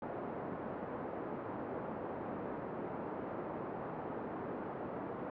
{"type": "band-pass noise", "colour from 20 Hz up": "pink", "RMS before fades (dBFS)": -42, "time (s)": [0.02, 5.3], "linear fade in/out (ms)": 2, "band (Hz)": [230, 920], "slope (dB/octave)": 12, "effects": ["low-pass 2000 Hz 12 dB/octave"]}